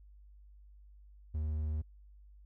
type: tone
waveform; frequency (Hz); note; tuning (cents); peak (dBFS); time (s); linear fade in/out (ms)
triangle; 76.7; D#2; -24; -30; 1.34-1.82; 10
effects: added 50 Hz sine -54 dBFS peak until 2.45 s